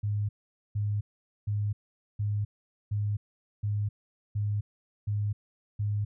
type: tone bursts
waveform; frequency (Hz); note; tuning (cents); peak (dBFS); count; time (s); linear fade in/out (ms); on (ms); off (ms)
sine; 103.7; G#2; -2; -26; 9; 0.03-6.05; 10; 260; 460
effects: none